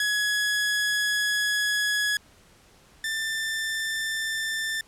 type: tone pair in turn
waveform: sawtooth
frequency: 1681 / 1781 Hz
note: G#6 / A6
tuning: +20 / +21 cents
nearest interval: minor second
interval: 101 cents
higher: second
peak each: -19 / -23 dBFS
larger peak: first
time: 0-2.17 / 3.04-4.81 s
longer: first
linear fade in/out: 2 ms
effects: pink hiss -56 dBFS RMS until 4.87 s + low-pass 11000 Hz 12 dB/octave